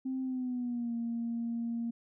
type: tone with pitch glide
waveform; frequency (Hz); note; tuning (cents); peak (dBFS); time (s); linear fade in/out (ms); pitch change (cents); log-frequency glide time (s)
sine; 261.6 to 233.1; C4 to A#3; 0 to 0; -31; 0.05-1.91; 10; -200; 0.22-0.94
effects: tanh soft clip ceiling -27 dBFS